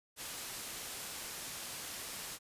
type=low-pass noise; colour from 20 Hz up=white; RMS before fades=-44 dBFS; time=0.16-2.39 s; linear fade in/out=50 ms; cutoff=12000 Hz; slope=12 dB/octave; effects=resampled to 32000 Hz